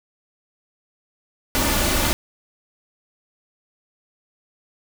pink noise with comb filter, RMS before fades -20 dBFS, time 1.55-2.13 s, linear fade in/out 0 ms, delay 3.4 ms, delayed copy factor +0.5, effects none

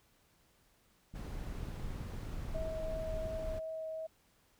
click train, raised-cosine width 5 ms, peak -36 dBFS, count 28, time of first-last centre 1.14-2.615 s, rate 18.3 Hz
brown noise, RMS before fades -41 dBFS, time 1.14-3.6 s, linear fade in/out 20 ms
sine tone with vibrato, 639 Hz, D#5, 46 cents sharp, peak -38 dBFS, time 2.54-4.07 s, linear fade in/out 10 ms, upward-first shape triangle, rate 2.8 Hz, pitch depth 8 cents each way
effects pink hiss -70 dBFS RMS until 4.59 s

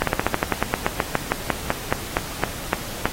slowing click train, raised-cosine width 0.5 ms, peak -3 dBFS, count 21, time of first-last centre 0.02-3.056 s, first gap 53 ms, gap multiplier 1.1, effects pink hiss -33 dBFS RMS until 3.12 s + AAC 48 kbps

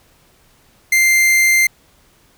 45% pulse tone, 2093 Hz, C7, in tune, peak -10 dBFS, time 0.92-1.67 s, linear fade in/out 5 ms, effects pink hiss -53 dBFS RMS until 2.37 s

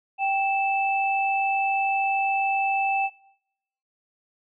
sine tone pair together, 784 / 2637 Hz, G5 / E7, 0 / 0 cents, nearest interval octave + major sixth, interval 2100 cents, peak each -22 / -27 dBFS, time 0.18-3.1 s, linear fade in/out 50 ms, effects noise-tail reverb RT60 0.8 s tail -22 dB re dry

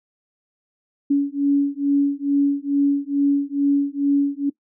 sine beating tone pair, 281.2 / 283.5 Hz, C#4 / C#4, +25 / +39 cents, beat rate 2.3 Hz, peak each -19 dBFS, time 1.1-4.5 s, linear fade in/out 10 ms, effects noise-tail reverb RT60 0.1 s tail -20 dB re dry

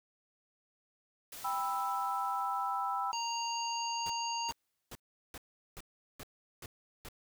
white noise with exponential decay, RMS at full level -46 dBFS, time 1.32-5 s, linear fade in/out 5 ms, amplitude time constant 800 ms
sine chord, E minor, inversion first, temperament just, 791.1 / 988.9 / 1318.5 Hz, G5 / B5 / E6, +16 / +2 / 0 cents, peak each -36 dBFS, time 1.44-3.12 s, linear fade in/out 10 ms
harmonic tone, 932.3 Hz, A#5, in tune, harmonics 1 / 3 / 5 / 7, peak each -35 / -41 / -41 / -43 dBFS, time 3.13-4.51 s, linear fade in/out 0 ms
pink noise bursts, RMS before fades -46 dBFS, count 8, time 4.06-7.086 s, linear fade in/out 0 ms, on 37 ms, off 390 ms
effects none

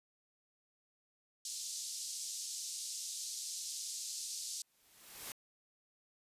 white band-pass noise, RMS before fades -43 dBFS, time 1.45-4.62 s, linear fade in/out 2 ms, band 4400 to 8300 Hz, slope 24 dB/octave
white noise with exponential growth, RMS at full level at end -42 dBFS, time 4.58-5.32 s, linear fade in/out 2 ms, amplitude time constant 160 ms
effects resampled to 32000 Hz

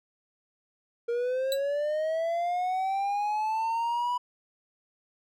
triangle linear sweep, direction up, 466.2 to 987.8 Hz, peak -24 dBFS, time 1.08-4.18 s, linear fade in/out 10 ms
sawtooth tone with exponential decay, 3951 Hz, B7, in tune, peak -23 dBFS, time 1.52-1.61 s, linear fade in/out 1 ms, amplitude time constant 18 ms
effects none

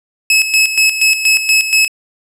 sawtooth tone with tremolo, 2584 Hz, E7, 35 cents flat, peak -4 dBFS, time 0.3-1.88 s, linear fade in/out 2 ms, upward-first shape square, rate 4.2 Hz, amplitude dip 65%, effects low-pass 12000 Hz 12 dB/octave

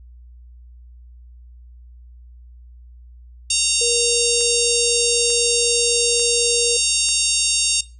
harmonic tone, 924 Hz, A#5, 16 cents flat, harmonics 3 / 4 / 5 / 6 / 7 / 8 / 9 / 10, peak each -25 / -25 / -25 / -25 / -25 / -25 / -25 / -25 dBFS, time 3.5-7.81 s, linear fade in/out 5 ms
sine tone, 474.5 Hz, A#4, 31 cents sharp, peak -22 dBFS, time 3.81-6.77 s, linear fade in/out 5 ms
click train, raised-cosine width 0.3 ms, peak -23 dBFS, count 4, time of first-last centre 4.41-7.089 s, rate 1.12 Hz
effects noise-tail reverb RT60 0.3 s tail -19 dB re dry + added 60 Hz sine -40 dBFS peak until 7.99 s

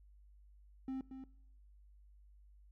triangle tone with echo, 263.8 Hz, C4, 14 cents sharp, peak -36 dBFS, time 0.88-1.01 s, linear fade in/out 2 ms, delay 230 ms, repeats 1, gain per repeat -8 dB, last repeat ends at 1.24 s, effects noise-tail reverb RT60 0.8 s tail -22 dB re dry + added 50 Hz sine -59 dBFS peak until 2.71 s

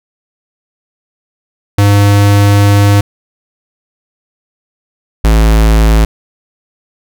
square tone pair in turn, 101.4 / 54.5 Hz, G#2 / A1, -41 / -16 cents, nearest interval major seventh, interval 1075 cents, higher first, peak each -5 dBFS, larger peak neither, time 1.78-3.01 / 5.24-6.05 s, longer first, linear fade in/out 5 ms, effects none

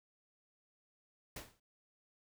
pink noise with exponential decay, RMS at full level -42 dBFS, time 1.36-1.6 s, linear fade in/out 5 ms, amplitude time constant 51 ms, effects noise-tail reverb RT60 0.1 s tail -22 dB re dry

